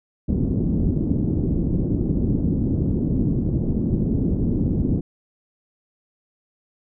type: low-pass noise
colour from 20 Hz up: white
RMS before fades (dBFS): -21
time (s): 0.28-5.01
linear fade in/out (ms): 10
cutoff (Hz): 280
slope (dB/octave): 24
effects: none